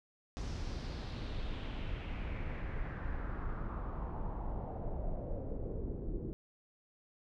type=noise with low-pass filter sweep; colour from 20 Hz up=brown; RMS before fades=-39 dBFS; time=0.37-6.33 s; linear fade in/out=0 ms; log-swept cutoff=6000 to 360 Hz; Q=2.7; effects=none